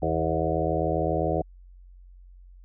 harmonic tone with a mistuned harmonic, 80 Hz, D#2, 49 cents sharp, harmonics 1 / 2 / 4 / 5 / 6 / 7 / 8 / 9, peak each -31 / -31 / -31 / -31 / -31 / -31 / -31 / -31 dBFS, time 0.02-1.42 s, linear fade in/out 5 ms, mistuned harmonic 9, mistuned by +18 cents, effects added 45 Hz sine -46 dBFS peak until 2.64 s

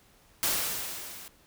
white noise with level ramp, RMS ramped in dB -26 to -46 dBFS, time 0.43-1.28 s, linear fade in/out 0 ms, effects pink hiss -61 dBFS RMS until 1.46 s

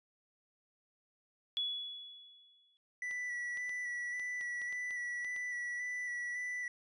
sine tone with exponential decay, 3393 Hz, G#7, 36 cents sharp, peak -31 dBFS, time 1.57-2.77 s, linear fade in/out 0 ms, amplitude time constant 260 ms
triangle tone with vibrato, 1962 Hz, B6, 12 cents flat, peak -35 dBFS, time 3.02-6.68 s, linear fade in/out 2 ms, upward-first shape square, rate 1.8 Hz, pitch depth 16 cents each way
clicks, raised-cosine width 0.2 ms, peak -36 dBFS, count 10, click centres 3.111 / 3.573 / 3.694 / 4.197 / 4.411 / 4.617 / 4.726 / 4.908 / 5.247 / 5.363 s
effects resampled to 24000 Hz

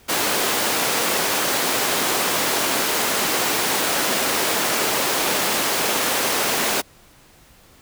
pink high-pass noise, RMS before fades -21 dBFS, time 0.08-6.82 s, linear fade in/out 20 ms, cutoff 330 Hz, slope 12 dB/octave, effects pink hiss -51 dBFS RMS until 7.81 s

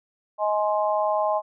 harmonic tone, 209.8 Hz, G#3, 18 cents sharp, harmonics 3 / 4 / 5, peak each -23 / -25 / -27 dBFS, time 0.38-1.42 s, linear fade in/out 50 ms, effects none

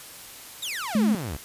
sawtooth exponential sweep, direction down, 3992 to 61.3 Hz, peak -26 dBFS, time 0.62-1.37 s, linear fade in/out 10 ms
sine tone, 214.6 Hz, A3, 43 cents flat, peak -18 dBFS, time 0.95-1.15 s, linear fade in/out 2 ms
effects white hiss -43 dBFS RMS until 1.44 s + resampled to 32000 Hz

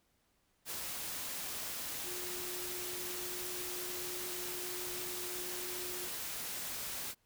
sine tone in noise, 359.6 Hz, F#4, 49 cents flat, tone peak -46 dBFS, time 2.03-6.1 s, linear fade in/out 50 ms, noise white, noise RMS -41 dBFS, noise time 0.65-7.15 s, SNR -8 dB, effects pink hiss -75 dBFS RMS until 7.25 s

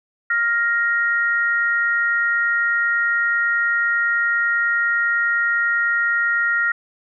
sine tone pair together, 1404 / 1874.1 Hz, F6 / A#6, +9 / +9 cents, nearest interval perfect fourth, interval 500 cents, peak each -19 dBFS, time 0.3-6.72 s, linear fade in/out 5 ms, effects none

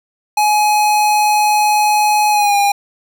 square tone with pitch glide, 842 to 808.2 Hz, G#5 to G#5, +24 to -47 cents, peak -11 dBFS, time 0.37-2.72 s, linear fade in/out 5 ms, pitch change -71 cents, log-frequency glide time 2.31-2.57 s, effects none

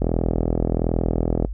click train, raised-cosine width 2 ms, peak -7 dBFS, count 60, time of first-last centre 0.02-1.449 s, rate 41.3 Hz, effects noise-tail reverb RT60 0.1 s tail -23 dB re dry + added 50 Hz sine -26 dBFS peak until 1.53 s

